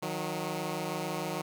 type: tone pair together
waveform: 10% pulse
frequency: 155.56 / 182.21 Hz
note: D#3 / F#3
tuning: 0 / -26 cents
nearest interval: minor third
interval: 274 cents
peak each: -27 dBFS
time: 0.02-1.42 s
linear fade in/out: 10 ms
effects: none